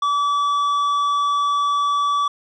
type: tone with tanh clipping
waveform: sine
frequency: 1150 Hz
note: D6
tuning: 37 cents flat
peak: -18 dBFS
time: 0.02-2.28 s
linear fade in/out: 5 ms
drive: 8 dB
effects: none